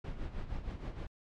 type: noise with tremolo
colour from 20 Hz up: brown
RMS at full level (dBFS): -37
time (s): 0.04-1.07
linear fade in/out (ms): 5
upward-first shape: sine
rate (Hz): 6.4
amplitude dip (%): 65
effects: low-pass 4000 Hz 12 dB/octave + MP3 96 kbps

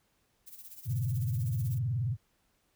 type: noise with tremolo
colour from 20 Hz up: violet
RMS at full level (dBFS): -46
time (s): 0.46-1.79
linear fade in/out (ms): 20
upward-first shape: sine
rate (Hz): 16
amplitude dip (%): 70
type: tone with vibrato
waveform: sine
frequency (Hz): 118.2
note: A#2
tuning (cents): +24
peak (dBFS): -28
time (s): 0.85-2.17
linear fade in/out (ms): 50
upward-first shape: sine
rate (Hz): 19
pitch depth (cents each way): 300
effects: pink hiss -73 dBFS RMS until 2.75 s

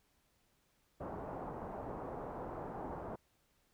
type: low-pass noise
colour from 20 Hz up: white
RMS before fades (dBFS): -44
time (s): 1-3.16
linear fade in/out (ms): 10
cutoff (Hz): 940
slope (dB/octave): 24
effects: pink hiss -75 dBFS RMS until 3.73 s

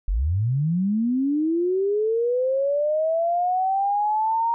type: linear sweep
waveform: sine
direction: up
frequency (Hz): 39.55 to 936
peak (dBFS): -19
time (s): 0.08-4.54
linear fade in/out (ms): 0
effects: none

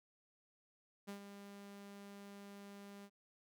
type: tone with ADSR envelope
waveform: sawtooth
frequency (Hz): 200.7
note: G3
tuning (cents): +41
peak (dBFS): -40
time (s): 1.07-3.1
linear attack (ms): 21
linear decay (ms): 100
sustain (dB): -8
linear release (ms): 58
effects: none

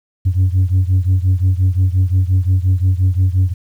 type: beating tone pair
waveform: sine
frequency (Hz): 90.9 / 96.6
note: F#2 / G2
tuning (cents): -30 / -25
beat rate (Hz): 5.7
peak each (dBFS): -11 / -13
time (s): 0.25-3.54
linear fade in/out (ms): 20
effects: tanh soft clip ceiling -8 dBFS + 8-bit

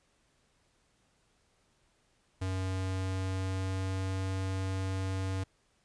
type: tone with pitch glide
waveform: square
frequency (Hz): 94 to 95.04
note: F#2 to F#2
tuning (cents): +28 to +47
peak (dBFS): -32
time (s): 2.41-5.44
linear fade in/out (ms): 10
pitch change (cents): +19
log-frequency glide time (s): 2.54-4.26
effects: pink hiss -71 dBFS RMS until 5.84 s + resampled to 22050 Hz

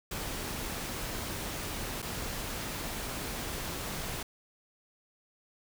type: noise with dropouts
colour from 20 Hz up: pink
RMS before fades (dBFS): -37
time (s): 0.11-4.23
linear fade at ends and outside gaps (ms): 5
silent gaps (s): 2.02-2.025
effects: none

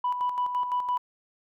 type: tone with tremolo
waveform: sine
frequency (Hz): 987.8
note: B5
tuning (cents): 0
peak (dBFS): -22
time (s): 0.04-0.98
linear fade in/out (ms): 5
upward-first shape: square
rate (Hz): 5.9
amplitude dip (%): 55
effects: tanh soft clip ceiling -20 dBFS

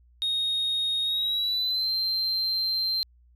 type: tone with pitch glide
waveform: triangle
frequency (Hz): 3729 to 4138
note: A#7 to C8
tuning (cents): 0 to -20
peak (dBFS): -22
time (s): 0.22-3.03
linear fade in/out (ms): 0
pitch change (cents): +180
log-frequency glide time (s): 1.03-1.91
effects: tanh soft clip ceiling -19 dBFS + added 60 Hz sine -55 dBFS peak until 3.35 s

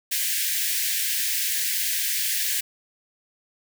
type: high-pass noise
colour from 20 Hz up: white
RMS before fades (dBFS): -25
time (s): 0.11-2.61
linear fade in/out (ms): 10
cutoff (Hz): 1600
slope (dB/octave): 96
effects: none

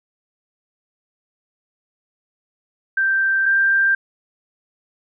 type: tone pair in turn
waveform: sine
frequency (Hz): 1568 / 1581.6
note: G6 / G6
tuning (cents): 0 / +15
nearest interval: unison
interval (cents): 15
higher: second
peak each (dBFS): -15 / -13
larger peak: second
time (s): 2.97-3.46 / 3.46-3.95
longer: neither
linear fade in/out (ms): 5
effects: none

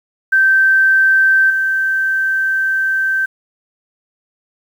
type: tone with level steps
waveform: sine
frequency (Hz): 1555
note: G6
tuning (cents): -14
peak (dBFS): -8 / -13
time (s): 0.32-3.26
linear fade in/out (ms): 10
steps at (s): 1.5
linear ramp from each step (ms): 2
effects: 7-bit

